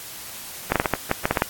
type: clicks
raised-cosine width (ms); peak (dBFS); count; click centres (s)
0.5; -3; 10; 0.72 / 0.757 / 0.799 / 0.858 / 0.937 / 1.114 / 1.255 / 1.31 / 1.372 / 1.421
effects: white hiss -37 dBFS RMS until 1.49 s + AAC 64 kbps